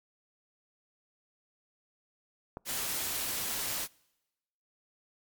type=click; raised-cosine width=1 ms; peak=-25 dBFS; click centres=2.571 s
type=noise; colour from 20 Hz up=white; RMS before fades=-34 dBFS; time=2.65-3.88 s; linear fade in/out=50 ms
effects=noise-tail reverb RT60 1.0 s tail -26 dB re dry + MP3 96 kbps